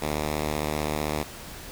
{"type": "tone", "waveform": "5% pulse", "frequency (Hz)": 75.6, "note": "D#2", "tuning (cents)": -49, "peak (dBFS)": -15, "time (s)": [0.01, 1.24], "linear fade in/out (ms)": 20, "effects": ["pink hiss -41 dBFS RMS until 1.71 s"]}